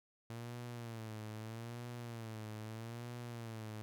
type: tone with vibrato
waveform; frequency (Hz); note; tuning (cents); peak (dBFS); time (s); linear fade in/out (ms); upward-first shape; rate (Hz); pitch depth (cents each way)
sawtooth; 114.2; A#2; -35; -40; 0.3-3.82; 0; sine; 0.79; 97
effects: none